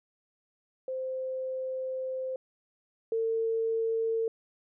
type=tone pair in turn; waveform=sine; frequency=520 / 451.4 Hz; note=C5 / A4; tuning=-11 / +44 cents; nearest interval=major second; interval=245 cents; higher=first; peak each=-31 / -26 dBFS; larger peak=second; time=0.88-2.36 / 3.12-4.28 s; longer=first; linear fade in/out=2 ms; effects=none